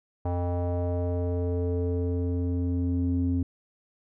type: tone with low-pass filter sweep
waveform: square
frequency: 88.1 Hz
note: F2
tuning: 16 cents sharp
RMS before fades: -27 dBFS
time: 0.25-3.43 s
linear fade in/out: 5 ms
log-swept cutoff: 770 to 250 Hz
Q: 3.4
effects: none